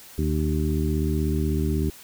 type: harmonic tone with a mistuned harmonic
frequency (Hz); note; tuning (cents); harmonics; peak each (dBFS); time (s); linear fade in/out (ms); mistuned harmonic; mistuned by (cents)
76.2; D#2; -36; 1 / 2 / 3 / 4 / 5; -24 / -27 / -29 / -30 / -31; 0.18-1.9; 5; 5; +22
effects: white hiss -46 dBFS RMS until 2.03 s